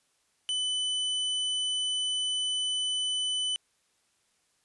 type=tone; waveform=45% pulse; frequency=3000 Hz; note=F#7; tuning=23 cents sharp; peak=-27 dBFS; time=0.49-3.56 s; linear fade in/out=0 ms; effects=white hiss -71 dBFS RMS until 4.64 s + resampled to 24000 Hz